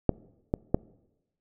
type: clicks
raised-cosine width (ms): 2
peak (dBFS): -6 / -12 / -8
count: 3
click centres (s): 0.093 / 0.539 / 0.745
effects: noise-tail reverb RT60 1.0 s tail -23 dB re dry